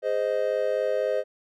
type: chord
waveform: triangle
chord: Ab major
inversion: none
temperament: just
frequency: 415.3 / 519.1 / 623 Hz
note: Ab4 / C5 / Eb5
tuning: 0 / -14 / +2 cents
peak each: -28 / -24 / -25 dBFS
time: 0.02-1.24 s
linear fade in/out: 50 ms
effects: none